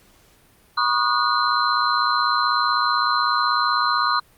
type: tone cluster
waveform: sine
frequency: 968 / 1107 / 1223 / 1453 / 4100 Hz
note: B5 / C#6 / D#6 / F#6 / C8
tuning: -35 / -3 / -30 / -32 / -36 cents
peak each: -26 / -23 / -21 / -25 / -25 dBFS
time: 0.77-4.2 s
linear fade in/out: 10 ms
effects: pink hiss -55 dBFS RMS until 4.37 s + Opus 48 kbps

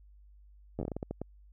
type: slowing click train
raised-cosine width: 2 ms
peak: -22 dBFS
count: 11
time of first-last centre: 0.79-1.216 s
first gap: 10 ms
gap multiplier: 1.3
effects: added 50 Hz sine -54 dBFS peak until 1.52 s

